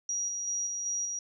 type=tone with tremolo; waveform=sine; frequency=5750 Hz; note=F8; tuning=50 cents sharp; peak=-29 dBFS; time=0.09-1.19 s; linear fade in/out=2 ms; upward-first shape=square; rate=2.6 Hz; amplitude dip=30%; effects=none